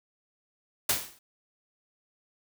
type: noise with exponential decay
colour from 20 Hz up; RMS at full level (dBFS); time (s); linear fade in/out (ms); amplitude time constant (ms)
white; -22; 0.89-1.19; 5; 64
effects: none